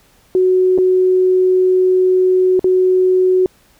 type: tone with dropouts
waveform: sine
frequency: 370 Hz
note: F#4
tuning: in tune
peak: -9 dBFS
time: 0.35-3.46 s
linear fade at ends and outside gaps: 1 ms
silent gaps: 0.778-0.785 / 2.594-2.643 s
effects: pink hiss -52 dBFS RMS until 3.79 s